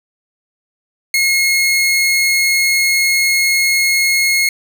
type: tone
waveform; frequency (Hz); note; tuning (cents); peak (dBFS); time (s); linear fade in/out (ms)
sawtooth; 2162; C#7; -44; -8; 1.14-4.49; 2
effects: none